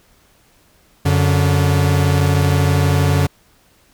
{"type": "tone pair together", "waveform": "45% pulse", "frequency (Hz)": [91.6, 143.84], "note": ["F#2", "D3"], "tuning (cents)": [-17, -36], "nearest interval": "minor sixth", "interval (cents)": 781, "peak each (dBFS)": -15, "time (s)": [1.05, 3.27], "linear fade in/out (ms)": 10, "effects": ["pink hiss -54 dBFS RMS until 3.93 s"]}